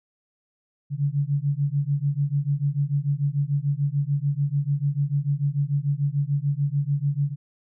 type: beating tone pair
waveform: sine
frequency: 139.3 / 146.1 Hz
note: C#3 / D3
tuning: +9 / -9 cents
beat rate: 6.8 Hz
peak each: -24 dBFS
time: 0.9-7.36 s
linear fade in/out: 50 ms
effects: none